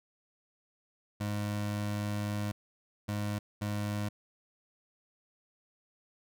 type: tone bursts at uneven times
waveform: 25% pulse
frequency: 103.83 Hz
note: G#2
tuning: in tune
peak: -28 dBFS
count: 3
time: 1.2-2.52 / 3.08-3.39 / 3.61-4.09 s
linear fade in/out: 10 ms
effects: none